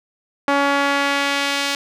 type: tone with band-pass filter sweep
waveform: sawtooth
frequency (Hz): 281.2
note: C#4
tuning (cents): +25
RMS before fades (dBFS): -19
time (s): 0.48-1.75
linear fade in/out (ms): 2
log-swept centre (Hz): 1100 to 3900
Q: 0.85
effects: none